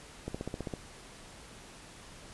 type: click train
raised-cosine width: 2 ms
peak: -22 dBFS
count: 8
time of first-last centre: 0.28-0.738 s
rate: 15.3 Hz
effects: pink hiss -51 dBFS RMS until 2.33 s + resampled to 24000 Hz